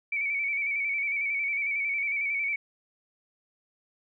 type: tone with vibrato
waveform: sine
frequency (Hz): 2276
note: C#7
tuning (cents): +45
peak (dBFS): -26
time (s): 0.12-2.56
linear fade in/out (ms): 5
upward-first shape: square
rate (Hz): 11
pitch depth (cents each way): 40
effects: none